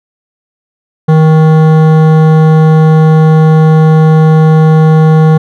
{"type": "tone with hard clipping", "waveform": "triangle", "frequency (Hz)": 157.5, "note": "D#3", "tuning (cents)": 21, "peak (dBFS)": -4, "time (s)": [1.08, 5.38], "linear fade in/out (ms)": 10, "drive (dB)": 18, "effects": []}